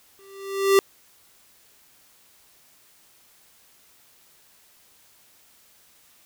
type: tone with exponential growth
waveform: square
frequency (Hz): 392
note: G4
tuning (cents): 0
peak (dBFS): -12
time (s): 0.19-0.79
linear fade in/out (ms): 0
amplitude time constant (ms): 130
effects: white hiss -57 dBFS RMS until 6.25 s